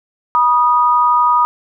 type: tone pair together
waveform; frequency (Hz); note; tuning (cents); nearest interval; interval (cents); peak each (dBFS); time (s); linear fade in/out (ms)
sine; 969.9 / 1238; B5 / D#6; -32 / -9; major third; 423; -12; 0.35-1.45; 0
effects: none